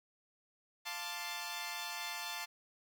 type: chord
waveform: 10% pulse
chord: D minor seventh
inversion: first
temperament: equal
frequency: 698.5 / 880 / 1046.5 / 1174.7 Hz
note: F5 / A5 / C6 / D6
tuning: 0 / 0 / 0 / 0 cents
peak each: -38 / -34 / -39 / -39 dBFS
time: 0.85-2.46 s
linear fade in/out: 20 ms
effects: none